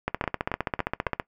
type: two click trains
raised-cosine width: 0.5 ms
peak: -10 / -12 dBFS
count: 18 / 4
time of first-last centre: 0.08-1.198 / 0.24-1.069 s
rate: 15.2 / 3.62 Hz
effects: noise-tail reverb RT60 0.1 s tail -21 dB re dry